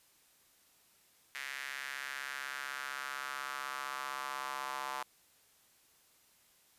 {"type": "tone with high-pass filter sweep", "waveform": "square", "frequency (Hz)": 67.9, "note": "C#2", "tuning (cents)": -35, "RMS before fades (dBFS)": -41, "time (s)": [1.35, 5.03], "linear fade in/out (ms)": 0, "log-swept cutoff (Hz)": [1900, 960], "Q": 2.9, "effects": ["white hiss -67 dBFS RMS until 6.78 s", "resampled to 32000 Hz"]}